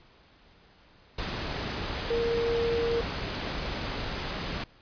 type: tone in noise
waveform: sine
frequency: 466.2 Hz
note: A#4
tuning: in tune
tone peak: -25 dBFS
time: 2.1-3.01 s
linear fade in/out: 5 ms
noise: pink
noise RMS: -33 dBFS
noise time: 1.18-4.64 s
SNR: +5 dB
effects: pink hiss -58 dBFS RMS until 4.81 s + resampled to 11025 Hz